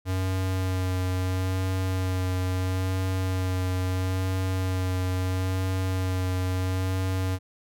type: tone with vibrato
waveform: square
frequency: 93 Hz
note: F#2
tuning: 9 cents sharp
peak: -25 dBFS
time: 0.05-7.39 s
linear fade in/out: 50 ms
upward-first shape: sine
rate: 0.75 Hz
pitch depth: 16 cents each way
effects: none